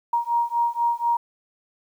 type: beating tone pair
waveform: sine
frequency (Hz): 940 / 944.1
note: A#5 / A#5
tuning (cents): +14 / +22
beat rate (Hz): 4.1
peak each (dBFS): -23 / -23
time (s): 0.13-1.17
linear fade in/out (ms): 5
effects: 9-bit